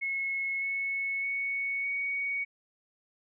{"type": "tone with pitch steps", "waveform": "sine", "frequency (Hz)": [2182, 2201, 2220, 2239], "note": ["C#7", "C#7", "C#7", "C#7"], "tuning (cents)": [-28, -13, 2, 17], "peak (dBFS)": -29, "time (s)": [0.01, 2.45], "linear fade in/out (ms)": 20, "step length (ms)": 610, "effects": []}